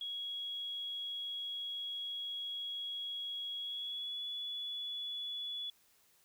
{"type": "tone with pitch glide", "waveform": "sine", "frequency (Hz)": [3322, 3415], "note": ["G#7", "G#7"], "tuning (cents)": [0, 48], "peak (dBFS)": -38, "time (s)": [0.01, 5.7], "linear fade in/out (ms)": 2, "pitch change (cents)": 48, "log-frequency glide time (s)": [3.58, 4.25], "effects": ["white hiss -69 dBFS RMS until 6.24 s"]}